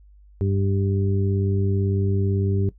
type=harmonic tone; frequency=98 Hz; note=G2; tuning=in tune; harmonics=1 / 2 / 3 / 4; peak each=-20 / -28 / -32 / -28 dBFS; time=0.41-2.69 s; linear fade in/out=0 ms; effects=noise-tail reverb RT60 0.1 s tail -17 dB re dry + added 50 Hz sine -47 dBFS peak until 2.78 s